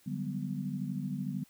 sine chord, G major seventh, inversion second, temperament equal with one note detuned, 146.83 / 185 / 198.05 / 246.9 Hz, D3 / F#3 / G3 / B3, 0 / 0 / +18 / 0 cents, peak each -38 / -39 / -38 / -39 dBFS, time 0.06-1.44 s, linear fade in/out 10 ms, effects white hiss -64 dBFS RMS until 1.49 s

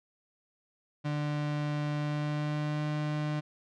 35% pulse tone with pitch glide, 148.1 to 150.51 Hz, D3 to D3, +15 to +43 cents, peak -28 dBFS, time 1.04-3.41 s, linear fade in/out 20 ms, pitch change +28 cents, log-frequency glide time 1.97-2.88 s, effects low-pass 4000 Hz 12 dB/octave

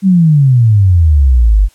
sine exponential sweep, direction down, 198.6 to 46.25 Hz, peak -4 dBFS, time 0.02-1.69 s, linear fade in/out 50 ms, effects white hiss -49 dBFS RMS until 1.74 s + low-pass 11000 Hz 12 dB/octave

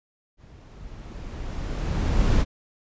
brown noise with level ramp, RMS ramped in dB -48 to -18 dBFS, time 0.37-2.45 s, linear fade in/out 50 ms, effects resampled to 16000 Hz

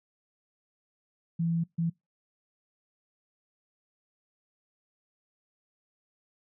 sine tone bursts at uneven times, 167 Hz, E3, 23 cents sharp, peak -25 dBFS, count 2, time 1.39-1.64 / 1.78-1.9 s, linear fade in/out 10 ms, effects noise-tail reverb RT60 0.2 s tail -25 dB re dry

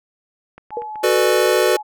clicks, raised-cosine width 0.5 ms, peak -24 dBFS, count 5, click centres 0.58 / 0.706 / 0.82 / 0.957 / 1.46 s
sine tone with vibrato, 850 Hz, G#5, 40 cents sharp, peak -27 dBFS, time 0.71-1.83 s, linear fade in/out 20 ms, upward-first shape sine, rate 1.4 Hz, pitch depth 13 cents each way
sine tone with exponential decay, 476.5 Hz, A#4, 38 cents sharp, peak -18 dBFS, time 0.77-0.91 s, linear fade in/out 1 ms, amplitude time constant 29 ms
square chord, B minor seventh, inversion second, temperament equal with one note detuned, 370 / 440 / 493.9 / 595.9 Hz, F#4 / A4 / B4 / D5, 0 / 0 / 0 / +25 cents, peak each -19 / -21 / -19 / -21 dBFS, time 1.03-1.77 s, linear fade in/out 10 ms
effects none

